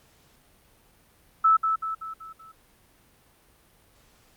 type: tone with echo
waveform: sine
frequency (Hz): 1310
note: E6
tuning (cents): -11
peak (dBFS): -15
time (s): 1.44-1.57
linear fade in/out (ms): 10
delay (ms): 190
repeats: 5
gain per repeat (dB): -6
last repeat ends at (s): 2.52
effects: pink hiss -60 dBFS RMS until 4.36 s + Opus 48 kbps